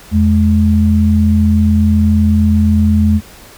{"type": "tone pair together", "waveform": "sine", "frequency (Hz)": [84, 212.1], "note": ["E2", "G#3"], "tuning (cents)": [33, 37], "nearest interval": "octave + major third", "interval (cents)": 1604, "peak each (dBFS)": -10, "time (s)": [0.11, 3.21], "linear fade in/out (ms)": 50, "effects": ["pink hiss -38 dBFS RMS until 3.57 s"]}